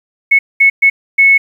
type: tone bursts at uneven times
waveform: sine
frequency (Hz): 2200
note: C#7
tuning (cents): -14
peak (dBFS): -4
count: 4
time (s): 0.31-0.39 / 0.6-0.7 / 0.82-0.9 / 1.18-1.38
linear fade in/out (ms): 10
effects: 7-bit